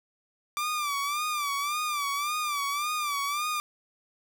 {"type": "tone with vibrato", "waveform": "sawtooth", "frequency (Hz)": 1174.7, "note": "D6", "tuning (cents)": 0, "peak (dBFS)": -24, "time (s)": [0.57, 3.6], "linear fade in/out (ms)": 0, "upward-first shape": "sine", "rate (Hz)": 1.8, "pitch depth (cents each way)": 83, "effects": []}